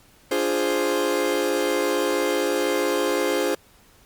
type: chord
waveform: 40% pulse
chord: D half-diminished seventh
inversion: none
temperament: equal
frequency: 293.7 / 349.2 / 415.3 / 523.3 Hz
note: D4 / F4 / Ab4 / C5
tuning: 0 / 0 / 0 / 0 cents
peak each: -28 / -26 / -25 / -24 dBFS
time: 0.31-3.55 s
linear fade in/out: 5 ms
effects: pink hiss -55 dBFS RMS until 4.05 s + Opus 48 kbps